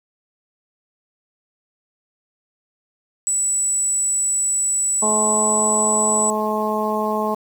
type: tone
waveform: sine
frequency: 7910 Hz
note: B8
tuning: 2 cents sharp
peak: -17 dBFS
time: 3.27-6.3 s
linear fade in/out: 0 ms
type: harmonic tone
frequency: 214.1 Hz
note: A3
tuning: 47 cents flat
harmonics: 1 / 2 / 3 / 4 / 5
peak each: -25 / -25 / -25 / -25 / -25 dBFS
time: 5.02-7.35 s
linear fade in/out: 10 ms
effects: 7-bit

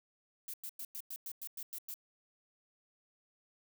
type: noise bursts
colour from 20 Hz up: violet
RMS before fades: -43 dBFS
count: 10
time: 0.48-1.941 s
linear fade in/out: 2 ms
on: 57 ms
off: 99 ms
effects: none

